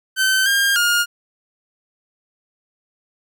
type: tone with pitch steps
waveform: sawtooth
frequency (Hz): 1537 / 1608 / 1420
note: G6 / G6 / F6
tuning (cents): -35 / +44 / +28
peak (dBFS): -11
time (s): 0.16-1.06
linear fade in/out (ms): 50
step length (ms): 300
effects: none